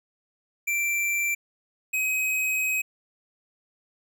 square tone pair in turn, 2349 / 2532 Hz, D7 / D#7, 0 / +30 cents, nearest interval minor second, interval 130 cents, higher second, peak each -24 dBFS, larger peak neither, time 0.67-1.35 / 1.93-2.82 s, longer second, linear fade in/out 10 ms, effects none

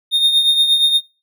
triangle tone with tremolo, 3677 Hz, A#7, 24 cents flat, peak -7 dBFS, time 0.11-1.01 s, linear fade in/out 50 ms, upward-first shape triangle, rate 8.5 Hz, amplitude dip 65%, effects noise-tail reverb RT60 0.3 s tail -21 dB re dry

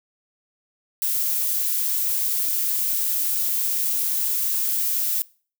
violet noise, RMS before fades -23 dBFS, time 1.02-5.22 s, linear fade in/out 0 ms, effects noise-tail reverb RT60 0.4 s tail -22 dB re dry

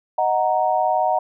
sine chord, D# minor, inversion none, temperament equal, 622.3 / 740 / 932.3 Hz, D#5 / F#5 / A#5, 0 / 0 / 0 cents, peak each -22 / -19 / -22 dBFS, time 0.18-1.19 s, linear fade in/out 5 ms, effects none

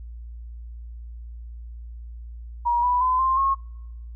sine tone with pitch steps, 954 / 985.4 / 1017.8 / 1051.2 / 1085.8 Hz, A#5 / B5 / C6 / C6 / C#6, +40 / -4 / -48 / +8 / -36 cents, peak -18 dBFS, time 2.65-3.55 s, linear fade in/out 20 ms, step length 180 ms, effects noise-tail reverb RT60 0.9 s tail -26 dB re dry + added 58 Hz sine -35 dBFS peak until 4.15 s

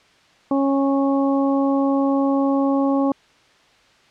harmonic tone, 275.1 Hz, C#4, 13 cents flat, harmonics 1 / 2 / 3 / 4, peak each -17 / -23 / -27 / -29 dBFS, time 0.51-3.12 s, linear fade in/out 2 ms, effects white hiss -54 dBFS RMS until 4.1 s + low-pass 4000 Hz 12 dB/octave

